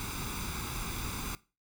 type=noise with comb filter; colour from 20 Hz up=pink; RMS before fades=-37 dBFS; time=0-1.35 s; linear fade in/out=0 ms; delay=0.82 ms; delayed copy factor=+0.7; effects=noise-tail reverb RT60 0.3 s tail -19 dB re dry